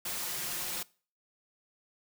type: noise with comb filter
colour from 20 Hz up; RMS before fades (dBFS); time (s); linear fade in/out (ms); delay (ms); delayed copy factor
white; -36; 0.05-0.83; 5; 5.6; +0.6
effects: noise-tail reverb RT60 0.4 s tail -22 dB re dry